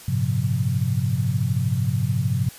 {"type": "tone cluster", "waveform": "sine", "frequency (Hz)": [100, 113.3, 132.1, 175.7], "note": ["G2", "A#2", "C3", "F3"], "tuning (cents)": [35, -49, 17, 11], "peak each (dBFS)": [-25, -25, -23, -28], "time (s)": [0.08, 2.49], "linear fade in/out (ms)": 5, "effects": ["white hiss -43 dBFS RMS until 2.58 s", "resampled to 32000 Hz"]}